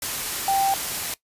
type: tone in noise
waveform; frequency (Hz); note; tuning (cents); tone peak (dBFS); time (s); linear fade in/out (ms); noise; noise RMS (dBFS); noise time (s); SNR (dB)
sine; 784; G5; 0; -18; 0.48-0.74; 2; white; -28; 0.02-1.14; +7
effects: noise-tail reverb RT60 0.1 s tail -19 dB re dry + resampled to 32000 Hz